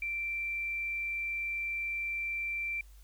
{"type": "tone", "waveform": "sine", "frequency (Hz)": 2349, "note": "D7", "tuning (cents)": 0, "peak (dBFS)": -32, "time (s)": [0.02, 2.81], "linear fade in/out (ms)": 2, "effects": ["added 50 Hz sine -51 dBFS peak until 3.03 s", "white hiss -65 dBFS RMS until 3.03 s"]}